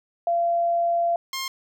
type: tone pair in turn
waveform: sine / 10% pulse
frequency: 685 / 1064.5 Hz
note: F5 / C6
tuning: -34 / +30 cents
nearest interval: minor sixth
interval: 764 cents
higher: second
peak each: -19 dBFS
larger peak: neither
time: 0.27-1.16 / 1.33-1.48 s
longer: first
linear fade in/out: 2 ms
effects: none